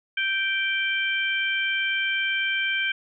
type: harmonic tone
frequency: 782 Hz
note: G5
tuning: 4 cents flat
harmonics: 2 / 3 / 4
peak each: -26 / -26 / -29 dBFS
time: 0.17-2.92 s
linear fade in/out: 5 ms
effects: none